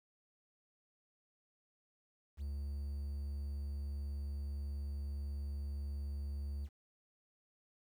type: tone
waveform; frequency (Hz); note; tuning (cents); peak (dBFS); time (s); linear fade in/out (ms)
triangle; 70.8; C#2; +37; -36; 2.37-6.69; 50
effects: 11-bit